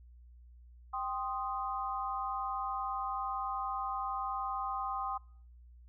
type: chord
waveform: sine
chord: C minor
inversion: second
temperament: equal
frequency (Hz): 784 / 1046.5 / 1244.5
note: G5 / C6 / Eb6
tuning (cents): 0 / 0 / 0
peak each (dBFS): -38 / -38 / -38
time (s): 0.93-5.18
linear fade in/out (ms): 10
effects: noise-tail reverb RT60 0.6 s tail -26 dB re dry + added 60 Hz sine -53 dBFS peak until 5.88 s

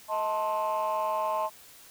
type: chord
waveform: sine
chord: A diminished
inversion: second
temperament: just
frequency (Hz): 633.6 / 880 / 1056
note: Eb5 / A5 / C6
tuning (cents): +31 / 0 / +16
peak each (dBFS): -29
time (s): 0.08-1.5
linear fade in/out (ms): 50
effects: tanh soft clip ceiling -22 dBFS + white hiss -52 dBFS RMS until 1.9 s

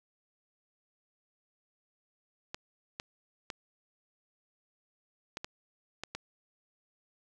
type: clicks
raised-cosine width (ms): 0.2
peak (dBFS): -20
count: 7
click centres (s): 2.545 / 2.999 / 3.502 / 5.371 / 5.445 / 6.036 / 6.15
effects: none

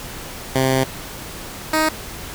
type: tone pair in turn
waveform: 10% pulse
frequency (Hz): 131.7 / 313.2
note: C3 / D#4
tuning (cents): +12 / +11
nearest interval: octave + minor third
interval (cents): 1499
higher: second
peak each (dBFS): -7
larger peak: neither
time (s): 0.55-0.84 / 1.73-1.89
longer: first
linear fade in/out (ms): 5
effects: pink hiss -33 dBFS RMS until 2.34 s

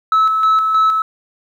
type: tone with tremolo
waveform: sine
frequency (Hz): 1300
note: E6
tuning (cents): -24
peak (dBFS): -7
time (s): 0.12-1.02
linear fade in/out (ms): 2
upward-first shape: square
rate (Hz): 3.2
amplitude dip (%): 45
effects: tanh soft clip ceiling -8 dBFS + 8-bit

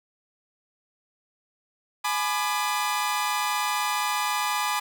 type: tone cluster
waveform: sawtooth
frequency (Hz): 841 / 996 / 1200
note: G#5 / B5 / D6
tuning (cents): +22 / +14 / +37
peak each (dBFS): -25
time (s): 2.04-4.8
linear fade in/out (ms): 10
effects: none

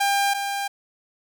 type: tone pair in turn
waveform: sawtooth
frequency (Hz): 799 / 799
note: G5 / G5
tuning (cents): +33 / +33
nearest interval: unison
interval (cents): 0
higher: neither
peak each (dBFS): -15 / -21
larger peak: first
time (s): 0-0.34 / 0.34-0.68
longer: neither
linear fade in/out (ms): 10
effects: none

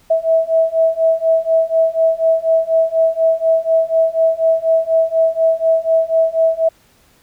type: beating tone pair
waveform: sine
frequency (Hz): 649 / 653.1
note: E5 / E5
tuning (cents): -27 / -16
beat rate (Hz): 4.1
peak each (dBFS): -15 / -14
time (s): 0.1-6.69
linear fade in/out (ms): 10
effects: pink hiss -53 dBFS RMS until 7.22 s

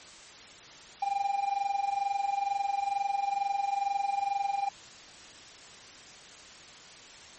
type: tone with amplitude modulation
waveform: triangle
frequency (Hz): 799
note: G5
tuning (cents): +33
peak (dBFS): -22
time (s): 1.02-4.69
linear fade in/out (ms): 5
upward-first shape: sine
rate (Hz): 22.2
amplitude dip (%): 80
effects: white hiss -49 dBFS RMS until 7.38 s + MP3 32 kbps

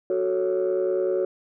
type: chord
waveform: sine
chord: F# minor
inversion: none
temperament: equal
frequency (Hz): 370 / 440 / 554.4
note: F#4 / A4 / C#5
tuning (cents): 0 / 0 / 0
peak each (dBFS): -22 / -27 / -25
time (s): 0.1-1.25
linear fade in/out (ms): 2
effects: tanh soft clip ceiling -16 dBFS

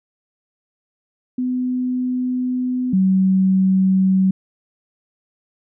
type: tone pair in turn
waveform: sine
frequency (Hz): 251.9 / 189.42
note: B3 / F#3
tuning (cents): +34 / +41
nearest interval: perfect fourth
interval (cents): 493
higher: first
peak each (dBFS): -18 / -12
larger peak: second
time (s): 1.38-2.93 / 2.93-4.31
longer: first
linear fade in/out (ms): 5
effects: none

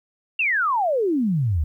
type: exponential sweep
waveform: sine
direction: down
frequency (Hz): 2811 to 69.8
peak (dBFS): -18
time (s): 0.39-1.64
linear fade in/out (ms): 5
effects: 10-bit

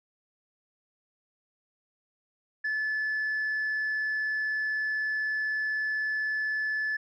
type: tone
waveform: sine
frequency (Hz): 1732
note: A6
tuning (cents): -28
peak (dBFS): -25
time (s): 2.64-6.97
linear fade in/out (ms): 10
effects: tanh soft clip ceiling -25 dBFS

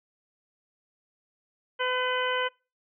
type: harmonic tone with a mistuned harmonic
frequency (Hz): 505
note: B4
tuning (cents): +39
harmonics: 1 / 2 / 3 / 4 / 5 / 6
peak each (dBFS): -30 / -31 / -31 / -35 / -39 / -33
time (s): 1.79-2.49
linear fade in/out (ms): 20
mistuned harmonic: 5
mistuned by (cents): -27
effects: noise-tail reverb RT60 0.3 s tail -24 dB re dry

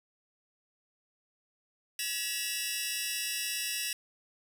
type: tone cluster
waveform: 15% pulse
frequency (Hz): 1690 / 1935 / 2670 / 2874 / 4816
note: G#6 / B6 / E7 / F7 / D8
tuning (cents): +30 / -36 / +22 / +49 / +43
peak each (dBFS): -37 / -34 / -29 / -30 / -35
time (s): 1.99-3.93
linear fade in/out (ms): 2
effects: none

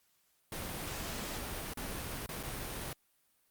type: noise with dropouts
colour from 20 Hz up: pink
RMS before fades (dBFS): -40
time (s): 0.52-2.93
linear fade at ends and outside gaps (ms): 2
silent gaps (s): 1.736-1.772 / 2.262-2.29 / 2.43-2.434
effects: white hiss -73 dBFS RMS until 3.5 s + Opus 48 kbps

